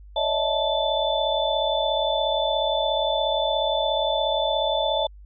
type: tone cluster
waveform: sine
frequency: 565 / 619 / 656 / 876 / 3514 Hz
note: C#5 / D#5 / E5 / A5 / A7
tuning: +33 / -9 / -9 / -8 / -3 cents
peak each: -27 dBFS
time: 0.16-5.07 s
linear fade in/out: 5 ms
effects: added 50 Hz sine -42 dBFS peak until 5.25 s